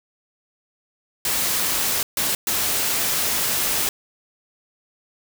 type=noise bursts at uneven times; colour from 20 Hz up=white; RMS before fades=-22 dBFS; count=3; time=1.25-2.03 / 2.17-2.35 / 2.47-3.89 s; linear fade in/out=2 ms; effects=none